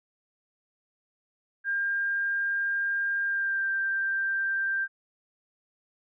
sine tone with pitch glide, 1603 to 1577.3 Hz, G6 to G6, +38 to +10 cents, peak -25 dBFS, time 1.64-4.88 s, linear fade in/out 50 ms, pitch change -28 cents, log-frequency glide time 3.23-3.66 s, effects none

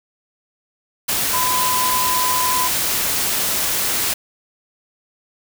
sine tone in noise, 1007 Hz, B5, 33 cents sharp, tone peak -19 dBFS, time 1.33-2.68 s, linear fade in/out 10 ms, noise white, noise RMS -20 dBFS, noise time 1.08-4.14 s, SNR -2 dB, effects none

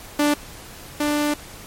sawtooth tone pair in turn, 293.7 / 295.4 Hz, D4 / D4, 0 / +10 cents, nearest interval unison, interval 10 cents, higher second, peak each -12 / -15 dBFS, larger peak first, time 0.19-0.34 / 1-1.34 s, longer second, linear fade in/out 5 ms, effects pink hiss -40 dBFS RMS until 1.66 s + MP3 64 kbps

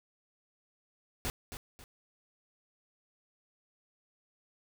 pink noise with echo, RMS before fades -34 dBFS, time 1.25-1.3 s, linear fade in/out 0 ms, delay 270 ms, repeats 2, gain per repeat -9 dB, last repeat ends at 1.84 s, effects none

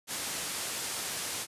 white low-pass noise, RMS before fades -36 dBFS, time 0.07-1.47 s, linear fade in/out 50 ms, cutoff 11000 Hz, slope 24 dB/octave, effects high-pass 80 Hz 12 dB/octave + resampled to 32000 Hz

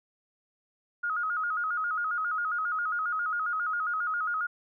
sine tone with vibrato, 1344 Hz, E6, 33 cents sharp, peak -27 dBFS, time 1.03-4.47 s, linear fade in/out 10 ms, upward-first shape square, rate 7.4 Hz, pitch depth 99 cents each way, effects none

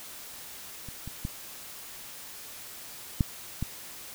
clicks, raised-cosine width 5 ms, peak -29 / -26 / -19 / -10 / -17 dBFS, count 5, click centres 0.887 / 1.076 / 1.251 / 3.208 / 3.626 s, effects white hiss -44 dBFS RMS until 4.14 s

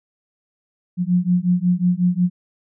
sine beating tone pair, 175.9 / 181.4 Hz, F3 / F#3, +13 / -34 cents, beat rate 5.5 Hz, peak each -18 dBFS, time 0.97-2.3 s, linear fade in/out 50 ms, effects none

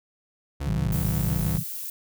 35% pulse tone with vibrato, 60.6 Hz, B1, 32 cents flat, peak -26 dBFS, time 0.6-1.58 s, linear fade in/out 10 ms, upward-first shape square, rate 5.8 Hz, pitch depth 260 cents each way
sine chord, A diminished seventh, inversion none, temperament just, 110 / 132 / 158.4 / 190.08 Hz, A2 / C3 / Eb3 / Gb3, 0 / +16 / +31 / +47 cents, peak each -31 / -31 / -27 / -31 dBFS, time 0.64-1.64 s, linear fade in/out 50 ms
violet noise, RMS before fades -34 dBFS, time 0.92-1.9 s, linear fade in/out 2 ms
effects none

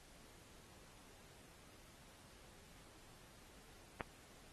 click, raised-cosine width 0.5 ms, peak -25 dBFS, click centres 4.008 s, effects pink hiss -63 dBFS RMS until 4.52 s + AAC 32 kbps

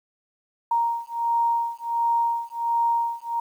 sine beating tone pair, 932.3 / 933.7 Hz, A#5 / A#5, 0 / +3 cents, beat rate 1.4 Hz, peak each -24 / -24 dBFS, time 0.71-3.4 s, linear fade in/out 5 ms, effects 9-bit

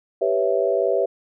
sine chord, C# half-diminished seventh, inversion second, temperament equal, 392 / 493.9 / 554.4 / 659.3 Hz, G4 / B4 / C#5 / E5, 0 / 0 / 0 / 0 cents, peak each -23 dBFS, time 0.21-1.06 s, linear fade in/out 10 ms, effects none

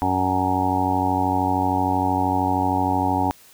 harmonic tone with a mistuned harmonic, 93 Hz, F#2, 9 cents sharp, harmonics 1 / 2 / 3 / 4 / 5 / 6 / 8 / 9 / 10, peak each -27 / -32 / -24 / -34 / -35 / -35 / -25 / -24 / -26 dBFS, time 0.02-3.31 s, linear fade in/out 0 ms, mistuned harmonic 6, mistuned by +110 cents, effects white hiss -50 dBFS RMS until 3.53 s

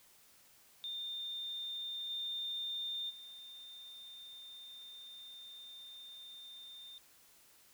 sine tone with level steps, 3616 Hz, A7, 47 cents sharp, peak -39 / -37 / -49 dBFS, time 0.84-6.98 s, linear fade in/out 0 ms, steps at 2.09 / 3.09 s, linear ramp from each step 20 ms, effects white hiss -64 dBFS RMS until 7.73 s

